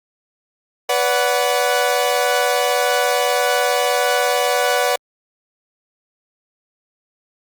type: chord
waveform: sawtooth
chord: B minor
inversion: none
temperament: equal with one note detuned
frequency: 493.9 / 573.9 / 740 Hz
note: B4 / D5 / F#5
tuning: 0 / -40 / 0 cents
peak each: -16 dBFS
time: 0.89-4.96 s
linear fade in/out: 5 ms
effects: Opus 48 kbps